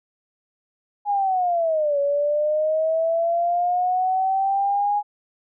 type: linear two-way sweep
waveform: sine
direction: down then up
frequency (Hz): 830.6 to 562 to 830.6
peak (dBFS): -18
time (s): 1.05-5.03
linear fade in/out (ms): 50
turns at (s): 1.99
effects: none